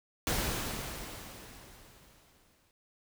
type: noise with exponential decay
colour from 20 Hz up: pink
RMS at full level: -30 dBFS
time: 0.27-2.71 s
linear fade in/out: 1 ms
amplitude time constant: 530 ms
effects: none